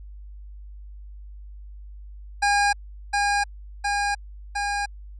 25% pulse tone with echo, 813 Hz, G#5, 37 cents flat, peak -14 dBFS, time 2.42-2.73 s, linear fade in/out 10 ms, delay 710 ms, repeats 3, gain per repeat -2 dB, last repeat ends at 4.86 s, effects added 50 Hz sine -38 dBFS peak until 5.19 s + resampled to 22050 Hz

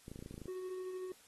clicks, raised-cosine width 3 ms, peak -34 dBFS, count 11, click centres 0.081 / 0.116 / 0.159 / 0.191 / 0.225 / 0.261 / 0.31 / 0.342 / 0.379 / 0.417 / 0.457 s
triangle tone with tremolo, 370 Hz, F#4, in tune, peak -37 dBFS, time 0.48-1.12 s, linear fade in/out 2 ms, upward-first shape sine, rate 13 Hz, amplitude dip 30%
effects white hiss -63 dBFS RMS until 1.27 s + AAC 32 kbps

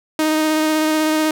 sawtooth tone with vibrato, 311.1 Hz, D#4, in tune, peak -11 dBFS, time 0.19-1.31 s, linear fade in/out 2 ms, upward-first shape square, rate 16 Hz, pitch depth 10 cents each way, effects none

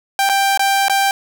sawtooth tone with dropouts, 787 Hz, G5, 7 cents sharp, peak -9 dBFS, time 0.19-1.11 s, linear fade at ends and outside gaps 1 ms, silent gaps 0.291-0.296 / 0.575-0.594 / 0.883-0.897 s, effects none

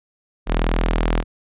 sawtooth tone with notch filter, 41.11 Hz, E1, 4 cents flat, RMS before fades -19 dBFS, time 0.46-1.24 s, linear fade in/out 50 ms, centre 94 Hz, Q 0.73, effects resampled to 8000 Hz

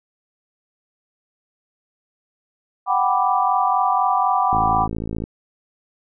sine chord, G major seventh, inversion third, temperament equal, 740 / 784 / 987.8 / 1174.7 Hz, F#5 / G5 / B5 / D6, 0 / 0 / 0 / 0 cents, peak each -21 dBFS, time 2.86-4.88 s, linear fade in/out 50 ms
click train, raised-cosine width 3 ms, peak -14 dBFS, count 40, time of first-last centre 4.53-5.239 s, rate 55 Hz
effects none

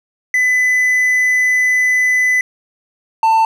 triangle tone pair in turn, 2004 / 892.7 Hz, B6 / A5, +25 / +25 cents, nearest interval octave + major second, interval 1400 cents, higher first, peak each -9 / -7 dBFS, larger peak second, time 0.34-2.41 / 3.23-3.45 s, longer first, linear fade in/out 2 ms, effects none

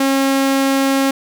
sawtooth tone, 271.3 Hz, C#4, 37 cents flat, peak -9 dBFS, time 0-1.11 s, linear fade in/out 5 ms, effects none

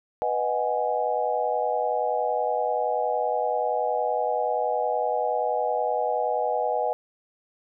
sine chord, G# minor seventh, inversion first, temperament equal, 493.9 / 622.3 / 740 / 830.6 Hz, B4 / D#5 / F#5 / G#5, 0 / 0 / 0 / 0 cents, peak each -28 dBFS, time 0.22-6.93 s, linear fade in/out 0 ms, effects none

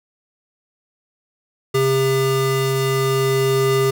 square tone pair together, 134 / 401.5 Hz, C3 / G4, +42 / +41 cents, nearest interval octave + perfect fifth, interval 1899 cents, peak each -21 / -18 dBFS, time 1.74-3.91 s, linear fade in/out 10 ms, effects none

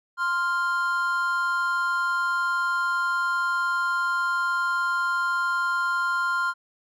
triangle tone pair together, 1046.5 / 1396.9 Hz, C6 / F6, 0 / 0 cents, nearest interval perfect fourth, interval 500 cents, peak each -25 / -22 dBFS, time 0.17-6.54 s, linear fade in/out 50 ms, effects none

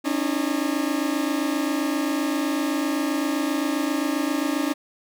40% pulse tone cluster, 274.7 / 302.3 / 329.7 Hz, C#4 / D#4 / E4, -16 / -50 / 0 cents, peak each -25 / -24 / -32 dBFS, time 0.04-4.74 s, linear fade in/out 20 ms, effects none

